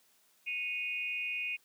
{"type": "tone with amplitude modulation", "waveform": "sine", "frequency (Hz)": 2489, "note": "D#7", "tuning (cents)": 0, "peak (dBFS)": -29, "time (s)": [0.46, 1.57], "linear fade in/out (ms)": 20, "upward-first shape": "sine", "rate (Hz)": 299, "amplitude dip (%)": 90, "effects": ["white hiss -68 dBFS RMS until 1.64 s", "high-pass 150 Hz 12 dB/octave"]}